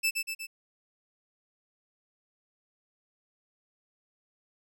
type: tone with echo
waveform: sawtooth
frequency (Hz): 2637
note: E7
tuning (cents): 0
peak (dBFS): -21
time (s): 0.03-0.11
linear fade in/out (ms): 20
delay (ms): 120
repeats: 3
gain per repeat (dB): -4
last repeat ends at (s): 0.47
effects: none